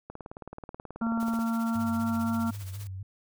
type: click train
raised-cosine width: 1 ms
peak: -26 dBFS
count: 25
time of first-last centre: 0.1-1.39 s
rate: 18.6 Hz
type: harmonic tone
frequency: 228.6 Hz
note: A#3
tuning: 34 cents flat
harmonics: 1 / 3 / 4 / 5 / 6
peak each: -26 / -41 / -40 / -44 / -37 dBFS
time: 1.01-2.51 s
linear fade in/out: 10 ms
type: noise with tremolo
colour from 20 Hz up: white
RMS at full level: -46 dBFS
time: 1.2-2.87 s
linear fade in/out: 0 ms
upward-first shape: sine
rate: 15 Hz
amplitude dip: 70%
type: tone with vibrato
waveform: sine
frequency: 98 Hz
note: G2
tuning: in tune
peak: -35 dBFS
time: 1.75-3.03 s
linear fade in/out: 5 ms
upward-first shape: square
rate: 4 Hz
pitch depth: 62 cents each way
effects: none